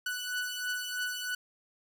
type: beating tone pair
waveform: sawtooth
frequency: 1483 / 1486.1 Hz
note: F#6 / F#6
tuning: +4 / +7 cents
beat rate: 3.1 Hz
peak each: -31 / -34 dBFS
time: 0.06-1.35 s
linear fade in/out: 5 ms
effects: none